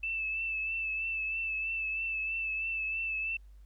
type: tone with vibrato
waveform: sine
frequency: 2637 Hz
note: E7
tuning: in tune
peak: -31 dBFS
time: 0.03-3.37 s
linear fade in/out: 5 ms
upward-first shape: triangle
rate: 3.1 Hz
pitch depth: 34 cents each way
effects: added 50 Hz sine -50 dBFS peak until 3.65 s + pink hiss -74 dBFS RMS until 3.65 s